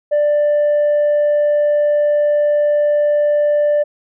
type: tone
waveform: sine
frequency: 590 Hz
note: D5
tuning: 8 cents sharp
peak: -9 dBFS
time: 0.11-3.84 s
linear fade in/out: 20 ms
effects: tanh soft clip ceiling -10 dBFS